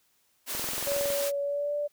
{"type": "high-pass noise", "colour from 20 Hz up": "white", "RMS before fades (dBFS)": -33, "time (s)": [0.46, 1.32], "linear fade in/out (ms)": 50, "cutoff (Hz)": 230, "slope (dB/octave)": 96}
{"type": "click train", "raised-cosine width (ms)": 1, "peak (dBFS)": -24, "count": 13, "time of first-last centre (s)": [0.55, 1.103], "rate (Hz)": 21.7}
{"type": "tone with pitch glide", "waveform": "sine", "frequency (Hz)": [566, 585.3], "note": ["C#5", "D5"], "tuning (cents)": [36, -6], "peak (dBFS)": -27, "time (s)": [0.86, 1.88], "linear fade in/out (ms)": 20, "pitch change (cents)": 58, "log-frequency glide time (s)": [1.41, 1.75]}
{"effects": ["white hiss -69 dBFS RMS until 1.92 s"]}